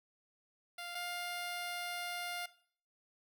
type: tone pair in turn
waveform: 10% pulse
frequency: 698.5 / 704.2 Hz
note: F5 / F5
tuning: 0 / +14 cents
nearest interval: unison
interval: 14 cents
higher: second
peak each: -34 / -30 dBFS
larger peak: second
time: 0.78-0.95 / 0.95-2.46 s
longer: second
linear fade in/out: 5 ms
effects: noise-tail reverb RT60 0.5 s tail -17 dB re dry